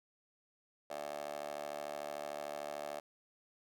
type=tone with high-pass filter; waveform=15% pulse; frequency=73.42 Hz; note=D2; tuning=in tune; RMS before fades=-43 dBFS; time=0.9-3 s; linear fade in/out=5 ms; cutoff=570 Hz; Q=5.1; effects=none